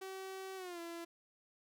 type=tone with pitch glide; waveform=sawtooth; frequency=381.7 to 338.1 Hz; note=G4 to E4; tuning=-46 to +44 cents; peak=-40 dBFS; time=0.01-1.05 s; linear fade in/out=10 ms; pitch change=-210 cents; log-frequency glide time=0.56-0.8 s; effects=none